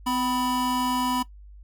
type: tone pair together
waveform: square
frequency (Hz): 253.7 / 987.8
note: B3 / B5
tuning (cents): +47 / 0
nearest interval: 2 octaves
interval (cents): 2353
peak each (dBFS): -27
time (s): 0.06-1.23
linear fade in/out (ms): 10
effects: noise-tail reverb RT60 0.1 s tail -17 dB re dry + added 50 Hz sine -43 dBFS peak until 1.63 s